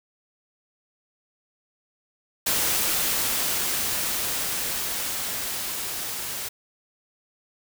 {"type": "noise with level ramp", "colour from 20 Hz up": "white", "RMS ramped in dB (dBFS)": [-23, -32], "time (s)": [2.46, 6.49], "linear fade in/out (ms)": 10, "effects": []}